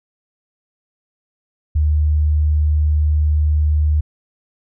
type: tone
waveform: sine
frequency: 75.7 Hz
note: D#2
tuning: 47 cents flat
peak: -12 dBFS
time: 1.75-4.01 s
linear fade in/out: 10 ms
effects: none